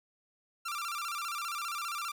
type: tone with vibrato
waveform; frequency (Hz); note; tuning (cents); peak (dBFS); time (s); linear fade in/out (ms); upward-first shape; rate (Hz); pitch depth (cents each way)
sawtooth; 1270; D#6; +35; -31; 0.65-2.12; 10; square; 15; 120
effects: none